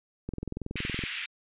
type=click train; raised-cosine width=3 ms; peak=-21 dBFS; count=17; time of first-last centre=0.29-1.038 s; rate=21.4 Hz
type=band-pass noise; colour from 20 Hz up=white; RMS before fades=-36 dBFS; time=0.76-1.26 s; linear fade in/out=5 ms; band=1800 to 3100 Hz; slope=24 dB/octave
effects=resampled to 8000 Hz